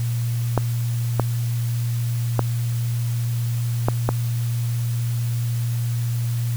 clicks, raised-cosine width 1 ms, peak -4 dBFS, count 5, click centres 0.577 / 1.197 / 2.393 / 3.885 / 4.09 s, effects added 118 Hz sine -20 dBFS peak until 6.56 s + white hiss -39 dBFS RMS until 6.56 s

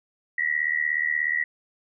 sine tone with amplitude modulation, 1931 Hz, B6, 39 cents flat, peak -18 dBFS, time 0.38-1.44 s, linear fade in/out 5 ms, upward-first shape sine, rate 76.7 Hz, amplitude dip 90%, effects none

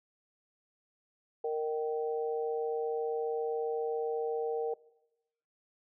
harmonic tone, 154.6 Hz, D#3, 11 cents flat, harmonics 3 / 4 / 5, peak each -31 / -42 / -39 dBFS, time 1.44-4.74 s, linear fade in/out 5 ms, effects noise-tail reverb RT60 0.9 s tail -21 dB re dry

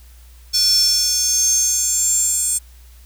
square tone with high-pass filter sweep, 489.2 Hz, B4, 16 cents flat, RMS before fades -17 dBFS, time 0.53-2.59 s, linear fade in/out 20 ms, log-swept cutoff 5100 to 8100 Hz, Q 9.7, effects added 60 Hz sine -41 dBFS peak until 3.05 s + white hiss -52 dBFS RMS until 3.05 s

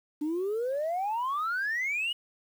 sine exponential sweep, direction up, 290.7 to 2960 Hz, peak -26 dBFS, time 0.21-2.13 s, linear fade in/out 10 ms, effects tanh soft clip ceiling -25 dBFS + 9-bit

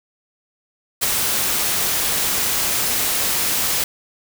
white noise with ADSR envelope, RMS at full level -17 dBFS, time 1.01-3.84 s, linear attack 21 ms, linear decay 20 ms, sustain -3 dB, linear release 3 ms, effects none

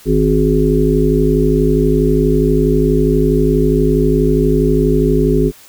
harmonic tone, 52.3 Hz, G#1, 13 cents sharp, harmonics 1 / 3 / 5 / 7 / 8, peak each -16 / -16 / -16 / -16 / -16 dBFS, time 0.05-5.52 s, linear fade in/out 50 ms, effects white hiss -42 dBFS RMS until 5.68 s

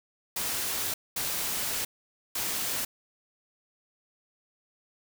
white noise bursts at uneven times, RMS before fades -31 dBFS, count 3, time 0.36-0.94 / 1.16-1.85 / 2.35-2.85 s, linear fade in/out 5 ms, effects none

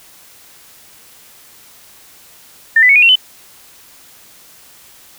sine tone with pitch steps, 1800 / 1997.2 / 2216 / 2459 / 2728 / 3027 Hz, A6 / B6 / C#7 / D#7 / F7 / F#7, +39 / +19 / -1 / -21 / -41 / +39 cents, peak -5 dBFS, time 2.76-3.156 s, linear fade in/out 5 ms, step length 66 ms, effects white hiss -43 dBFS RMS until 5.18 s

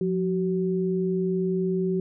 sine tone pair together, 178.2 / 377.6 Hz, F3 / F#4, +35 / +35 cents, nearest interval octave + minor second, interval 1300 cents, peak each -25 dBFS, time 0.01-2 s, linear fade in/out 2 ms, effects none

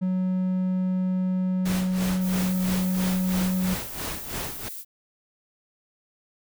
triangle tone, 185 Hz, F#3, in tune, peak -20 dBFS, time 0.01-3.75 s, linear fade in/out 20 ms
pink noise with tremolo, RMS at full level -31 dBFS, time 1.65-4.69 s, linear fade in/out 10 ms, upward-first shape sine, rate 3 Hz, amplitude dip 80%
violet noise, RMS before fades -37 dBFS, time 2.19-4.85 s, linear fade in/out 50 ms
effects none

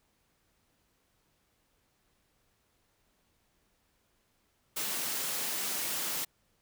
white high-pass noise, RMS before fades -34 dBFS, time 4.76-6.25 s, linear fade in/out 10 ms, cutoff 140 Hz, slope 24 dB/octave, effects pink hiss -73 dBFS RMS until 6.61 s

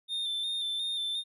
triangle tone with vibrato, 3600 Hz, A7, 39 cents sharp, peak -29 dBFS, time 0.08-1.24 s, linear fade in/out 50 ms, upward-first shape square, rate 2.8 Hz, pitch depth 27 cents each way, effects none

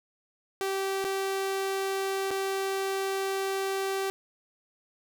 sawtooth tone with dropouts, 387.8 Hz, G4, 19 cents flat, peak -24 dBFS, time 0.61-4.1 s, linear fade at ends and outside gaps 0 ms, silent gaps 1.042-1.048 / 2.307-2.312 s, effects none

